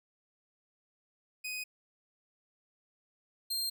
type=tone pair in turn; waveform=sawtooth; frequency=2500 / 4190 Hz; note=D#7 / C8; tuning=+8 / +2 cents; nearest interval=major sixth; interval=894 cents; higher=second; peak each=-33 / -29 dBFS; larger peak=second; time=1.44-1.64 / 3.5-3.7 s; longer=neither; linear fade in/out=10 ms; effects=none